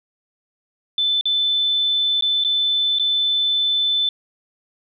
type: tone with dropouts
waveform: sine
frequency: 3520 Hz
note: A7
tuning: in tune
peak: -16 dBFS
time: 0.98-4.09 s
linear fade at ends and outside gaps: 2 ms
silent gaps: 1.211-1.255 / 2.21-2.223 / 2.439-2.447 / 2.987-2.996 s
effects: none